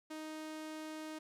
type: tone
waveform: sawtooth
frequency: 311.6 Hz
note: D#4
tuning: 3 cents sharp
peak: -39 dBFS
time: 0.1-1.19 s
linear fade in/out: 10 ms
effects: low-pass 12000 Hz 12 dB/octave